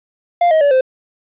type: tone with pitch steps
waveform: triangle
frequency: 697 / 631.8 / 572.7 / 519.2 Hz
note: F5 / D#5 / D5 / C5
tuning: -4 / +26 / -44 / -13 cents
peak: -7 dBFS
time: 0.41-0.81 s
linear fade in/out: 5 ms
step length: 100 ms
effects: resampled to 8000 Hz + 8-bit